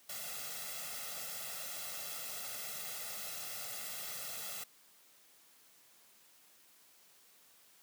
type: noise with comb filter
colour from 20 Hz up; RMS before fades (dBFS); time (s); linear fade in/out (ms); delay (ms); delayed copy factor
white; -43; 0.09-4.64; 5; 1.5; +0.85
effects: white hiss -64 dBFS RMS until 7.82 s + high-pass 150 Hz 12 dB/octave